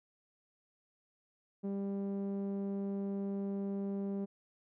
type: tone with low-pass filter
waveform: sawtooth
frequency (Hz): 198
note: G3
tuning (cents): +18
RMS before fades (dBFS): -37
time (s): 1.63-4.26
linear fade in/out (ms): 20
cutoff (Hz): 420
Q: 1
effects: none